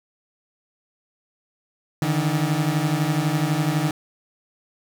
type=beating tone pair; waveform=30% pulse; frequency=147 / 159 Hz; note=D3 / D#3; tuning=+2 / +38 cents; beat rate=12 Hz; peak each=-20 dBFS; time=2.02-3.91 s; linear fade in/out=2 ms; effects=none